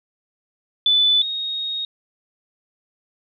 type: tone pair in turn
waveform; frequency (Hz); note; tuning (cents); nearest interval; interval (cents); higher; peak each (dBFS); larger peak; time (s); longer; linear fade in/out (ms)
sine; 3493 / 3739; A7 / A#7; -13 / +4; minor second; 117; second; -13 / -23; first; 0.86-1.22 / 1.22-1.85; second; 2
effects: none